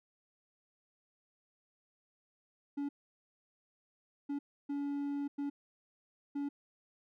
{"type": "tone bursts at uneven times", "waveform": "triangle", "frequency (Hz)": 284.3, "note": "C#4", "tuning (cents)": 44, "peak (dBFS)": -32, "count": 5, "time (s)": [[2.77, 2.89], [4.29, 4.39], [4.69, 5.28], [5.38, 5.5], [6.35, 6.49]], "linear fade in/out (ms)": 10, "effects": []}